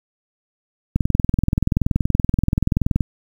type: click train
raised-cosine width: 5 ms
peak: -4 dBFS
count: 44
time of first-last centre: 0.96-3.008 s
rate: 21 Hz
effects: 7-bit